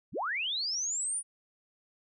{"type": "linear sweep", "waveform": "sine", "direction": "up", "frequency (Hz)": [59, 9670], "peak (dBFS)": -30, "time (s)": [0.12, 1.23], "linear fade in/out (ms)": 50, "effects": []}